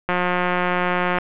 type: click train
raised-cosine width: 0.5 ms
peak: -6 dBFS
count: 197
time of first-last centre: 0.09-1.185 s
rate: 179 Hz
effects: resampled to 8000 Hz + 8-bit